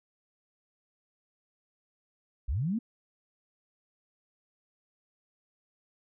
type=linear sweep; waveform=sine; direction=up; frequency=46.18 to 242.7 Hz; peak=-27 dBFS; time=2.48-2.79 s; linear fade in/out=10 ms; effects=none